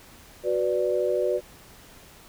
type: chord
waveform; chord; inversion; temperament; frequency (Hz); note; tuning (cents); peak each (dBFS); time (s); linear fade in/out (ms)
sine; B minor; second; equal; 370 / 493.9 / 587.3; F#4 / B4 / D5; 0 / 0 / 0; -26; 0.43-1.41; 50
effects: pink hiss -50 dBFS RMS until 2.28 s